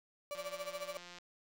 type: tone with tremolo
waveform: 35% pulse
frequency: 580 Hz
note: D5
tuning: 22 cents flat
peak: -35 dBFS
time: 0.31-0.97 s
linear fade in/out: 0 ms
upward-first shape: triangle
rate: 14 Hz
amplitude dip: 95%
type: click train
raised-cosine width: 0.2 ms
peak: -34 dBFS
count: 148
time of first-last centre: 0.35-1.185 s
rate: 176 Hz
effects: none